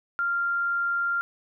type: tone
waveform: sine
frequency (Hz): 1391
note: F6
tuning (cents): -7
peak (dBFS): -23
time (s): 0.19-1.21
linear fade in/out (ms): 0
effects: none